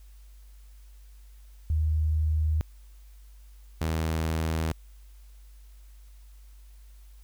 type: tone pair in turn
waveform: sine / sawtooth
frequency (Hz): 77.78 / 80.24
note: D#2 / E2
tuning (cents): 0 / -46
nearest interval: minor second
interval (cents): 54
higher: second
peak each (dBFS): -22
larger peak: neither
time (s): 1.7-2.61 / 3.81-4.72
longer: neither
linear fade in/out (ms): 0
effects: added 50 Hz sine -47 dBFS peak until 7.23 s + white hiss -64 dBFS RMS until 7.23 s